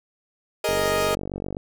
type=chord; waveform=sawtooth; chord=Ab suspended second; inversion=none; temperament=equal; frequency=415.3 / 466.2 / 622.3 Hz; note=Ab4 / Bb4 / Eb5; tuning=0 / 0 / 0 cents; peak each=-23 / -23 / -20 dBFS; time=0.64-1.15 s; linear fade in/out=5 ms
type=click train; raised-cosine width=2 ms; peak=-17 dBFS; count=43; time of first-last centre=0.69-1.569 s; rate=47.8 Hz
effects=none